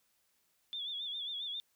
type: tone with vibrato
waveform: sine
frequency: 3469 Hz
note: A7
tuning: 25 cents flat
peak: -37 dBFS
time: 0.73-1.6 s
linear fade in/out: 0 ms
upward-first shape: sine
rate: 7.4 Hz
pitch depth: 80 cents each way
effects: white hiss -75 dBFS RMS until 1.75 s